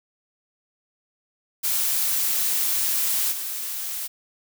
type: noise with level steps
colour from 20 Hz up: blue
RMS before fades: -23 / -30 dBFS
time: 1.63-4.08 s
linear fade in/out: 20 ms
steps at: 3.31 s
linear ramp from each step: 20 ms
effects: none